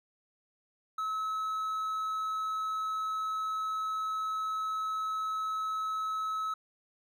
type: tone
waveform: triangle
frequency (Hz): 1292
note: E6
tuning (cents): -35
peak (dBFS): -29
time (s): 0.98-6.54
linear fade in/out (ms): 5
effects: none